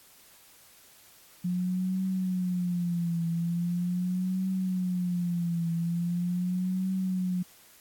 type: tone with vibrato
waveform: sine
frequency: 177.7 Hz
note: F3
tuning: 30 cents sharp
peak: -26 dBFS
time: 1.44-7.43 s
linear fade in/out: 10 ms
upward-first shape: triangle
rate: 0.41 Hz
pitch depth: 110 cents each way
effects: white hiss -56 dBFS RMS until 7.8 s + AAC 64 kbps